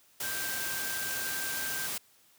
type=tone in noise; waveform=sine; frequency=1572 Hz; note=G6; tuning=4 cents sharp; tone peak=-37 dBFS; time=0.23-1.87 s; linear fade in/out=5 ms; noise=white; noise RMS=-35 dBFS; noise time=0.2-1.98 s; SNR=-5 dB; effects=white hiss -63 dBFS RMS until 2.38 s + high-pass 60 Hz 12 dB/octave